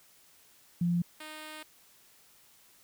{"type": "tone pair in turn", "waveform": ["sine", "5% pulse"], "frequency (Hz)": [173.3, 308.8], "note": ["F3", "D#4"], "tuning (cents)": [-13, -13], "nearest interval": "minor seventh", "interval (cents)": 1000, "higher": "second", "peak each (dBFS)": [-25, -31], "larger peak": "first", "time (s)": [[0.81, 1.02], [1.2, 1.63]], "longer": "second", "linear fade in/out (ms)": 5, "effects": ["white hiss -61 dBFS RMS until 2.83 s"]}